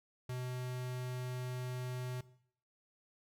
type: tone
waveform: square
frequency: 126 Hz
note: B2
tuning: 35 cents sharp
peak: -39 dBFS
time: 0.29-2.21 s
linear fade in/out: 5 ms
effects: noise-tail reverb RT60 0.6 s tail -17 dB re dry